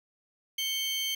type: tone pair together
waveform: 35% pulse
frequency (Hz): 2212 / 3128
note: C#7 / G7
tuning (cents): -4 / -4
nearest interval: tritone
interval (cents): 600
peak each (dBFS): -35 / -28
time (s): 0.58-1.15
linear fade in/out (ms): 5
effects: none